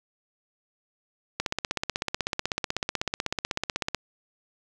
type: click train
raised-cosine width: 0.2 ms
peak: -9 dBFS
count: 42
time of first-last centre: 1.4-3.947 s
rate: 16.1 Hz
effects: none